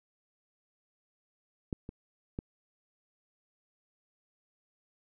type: clicks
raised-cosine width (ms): 3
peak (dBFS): -20 / -28 / -22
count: 3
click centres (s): 1.728 / 1.891 / 2.389
effects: none